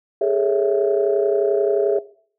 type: chord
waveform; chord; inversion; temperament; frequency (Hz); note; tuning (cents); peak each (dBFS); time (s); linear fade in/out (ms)
sine; A major seventh; third; equal with one note detuned; 408.6 / 440 / 554.4 / 659.3; G#4 / A4 / C#5 / E5; -28 / 0 / 0 / 0; -19 / -23 / -23 / -21; 0.21-1.99; 5
effects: noise-tail reverb RT60 0.5 s tail -18 dB re dry + tanh soft clip ceiling -6 dBFS